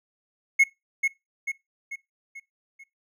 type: tone with echo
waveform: triangle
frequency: 2176 Hz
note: C#7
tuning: 33 cents flat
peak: -12 dBFS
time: 0.59-0.64 s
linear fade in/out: 10 ms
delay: 440 ms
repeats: 5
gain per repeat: -6 dB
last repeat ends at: 2.84 s
effects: noise-tail reverb RT60 0.2 s tail -20 dB re dry